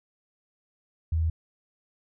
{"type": "tone", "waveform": "sine", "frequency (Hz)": 80.9, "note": "E2", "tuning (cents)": -32, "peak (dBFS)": -22, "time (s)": [1.12, 1.3], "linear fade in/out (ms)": 5, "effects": []}